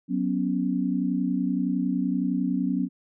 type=chord; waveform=sine; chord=F# suspended fourth; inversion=none; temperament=just; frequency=185 / 246.7 / 277.5 Hz; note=F#3 / B3 / C#4; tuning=0 / -2 / +2 cents; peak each=-27 dBFS; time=0.08-2.89 s; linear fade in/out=50 ms; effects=none